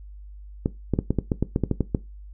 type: clicks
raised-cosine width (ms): 3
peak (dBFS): -8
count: 12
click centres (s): 0.659 / 0.937 / 0.989 / 1.106 / 1.187 / 1.318 / 1.426 / 1.561 / 1.637 / 1.713 / 1.807 / 1.948
effects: noise-tail reverb RT60 0.2 s tail -17 dB re dry + added 50 Hz sine -39 dBFS peak until 2.33 s